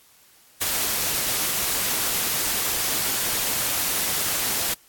white noise, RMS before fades -24 dBFS, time 0.61-4.74 s, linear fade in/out 5 ms, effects white hiss -55 dBFS RMS until 4.88 s + AAC 64 kbps

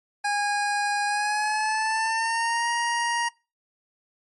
25% pulse tone with pitch glide, 820 to 941.9 Hz, G#5 to A#5, -22 to +18 cents, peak -19 dBFS, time 0.24-3.29 s, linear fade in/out 10 ms, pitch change +240 cents, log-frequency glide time 1.06-2.69 s, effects noise-tail reverb RT60 0.3 s tail -24 dB re dry + MP3 48 kbps

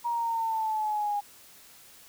sine exponential sweep, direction down, 951 to 816 Hz, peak -26 dBFS, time 0.04-1.21 s, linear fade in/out 20 ms, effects white hiss -53 dBFS RMS until 2.08 s

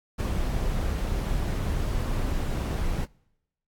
brown noise with ADSR envelope, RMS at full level -24 dBFS, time 0.18-3.06 s, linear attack 18 ms, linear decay 130 ms, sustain -3 dB, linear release 24 ms, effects noise-tail reverb RT60 0.9 s tail -26 dB re dry + AAC 64 kbps

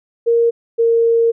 sine tone pair in turn, 466.2 / 461.4 Hz, A#4 / A#4, 0 / -18 cents, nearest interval unison, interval 18 cents, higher first, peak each -10 dBFS, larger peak neither, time 0.26-0.51 / 0.78-1.32 s, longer second, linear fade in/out 20 ms, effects none

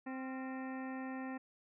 harmonic tone with a mistuned harmonic, 261.6 Hz, C4, in tune, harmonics 1 / 2 / 3 / 4 / 5 / 7 / 8 / 9 / 10, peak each -41 / -51 / -49 / -54 / -56 / -51 / -64 / -61 / -62 dBFS, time 0.06-1.38 s, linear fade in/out 10 ms, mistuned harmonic 5, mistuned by +85 cents, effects none

